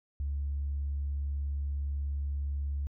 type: tone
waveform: sine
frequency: 70.8 Hz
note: C#2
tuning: 37 cents sharp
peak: -29 dBFS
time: 0.2-2.87 s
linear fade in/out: 0 ms
effects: tanh soft clip ceiling -26 dBFS